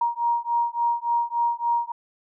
sine beating tone pair, 941 / 944.5 Hz, A#5 / A#5, +16 / +22 cents, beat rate 3.5 Hz, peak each -24 dBFS, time 0.01-1.92 s, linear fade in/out 5 ms, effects none

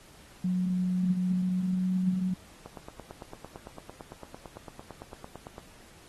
sine tone with pitch glide, 182.3 to 184.52 Hz, F#3 to F#3, -25 to -4 cents, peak -25 dBFS, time 0.44-2.34 s, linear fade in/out 5 ms, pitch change +21 cents, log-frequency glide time 1.26-1.86 s
click train, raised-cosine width 1 ms, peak -28 dBFS, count 27, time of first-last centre 2.66-5.581 s, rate 8.9 Hz
effects pink hiss -55 dBFS RMS until 6.08 s + AAC 32 kbps

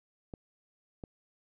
clicks, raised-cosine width 2 ms, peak -28 dBFS, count 2, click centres 0.338 / 1.038 s, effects none

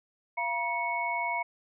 sine tone cluster, 686 / 955 / 2211 Hz, F5 / A#5 / C#7, -31 / +42 / -5 cents, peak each -35 / -31 / -32 dBFS, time 0.37-1.43 s, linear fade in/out 10 ms, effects none

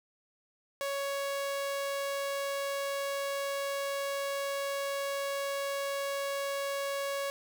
sawtooth tone, 557 Hz, C#5, 8 cents sharp, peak -28 dBFS, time 0.81-7.3 s, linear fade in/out 0 ms, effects none

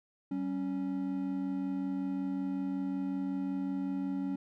triangle tone pair together, 191.6 / 277 Hz, G3 / C#4, -39 / -1 cents, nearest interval tritone, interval 638 cents, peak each -35 / -31 dBFS, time 0.31-4.36 s, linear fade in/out 5 ms, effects none

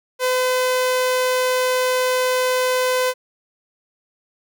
sawtooth tone, 508 Hz, B4, 49 cents sharp, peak -13 dBFS, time 0.19-3.14 s, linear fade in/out 50 ms, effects none

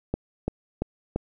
click train, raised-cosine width 2 ms, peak -12 dBFS, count 4, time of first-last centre 0.14-1.16 s, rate 2.94 Hz, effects none

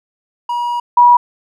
triangle / sine tone pair in turn, 960 / 967.2 Hz, B5 / B5, -49 / -36 cents, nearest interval unison, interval 13 cents, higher second, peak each -14 / -4 dBFS, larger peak second, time 0.49-0.8 / 0.97-1.17 s, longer first, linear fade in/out 5 ms, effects none

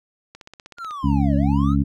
click train, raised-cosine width 0.2 ms, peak -23 dBFS, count 10, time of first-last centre 0.35-0.909 s, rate 16.1 Hz
triangle linear two-way sweep, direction down then up, 1439 to 550 to 1359 Hz, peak -27 dBFS, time 0.77-1.76 s, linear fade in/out 50 ms, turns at 1.36 s
harmonic tone, 69.7 Hz, C#2, 10 cents sharp, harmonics 1 / 2 / 3 / 4, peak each -21 / -21 / -21 / -21 dBFS, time 1.03-1.84 s, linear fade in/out 20 ms
effects none

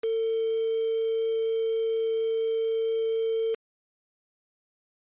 sine tone with quantisation, 449.7 Hz, A4, 38 cents sharp, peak -24 dBFS, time 0.03-3.55 s, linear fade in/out 10 ms, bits 6, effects resampled to 8000 Hz

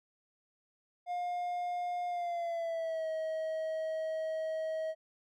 triangle tone with pitch glide, 710 to 636.2 Hz, F5 to D#5, +28 to +38 cents, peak -31 dBFS, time 1.06-4.95 s, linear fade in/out 50 ms, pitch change -190 cents, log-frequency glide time 2.08-3.09 s, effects none

